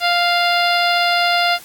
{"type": "harmonic tone", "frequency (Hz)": 698.5, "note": "F5", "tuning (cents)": 0, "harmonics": [1, 2, 3, 4, 5, 6, 7], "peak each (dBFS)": [-17, -20, -22, -23, -24, -25, -25], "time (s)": [0, 1.59], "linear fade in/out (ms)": 50, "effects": ["white hiss -40 dBFS RMS until 1.64 s", "AAC 64 kbps"]}